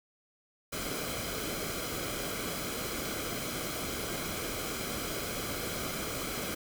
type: noise with comb filter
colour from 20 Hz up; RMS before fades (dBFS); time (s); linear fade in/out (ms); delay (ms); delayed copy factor
pink; -36; 0.72-6.55; 10; 1.1; -0.6
effects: none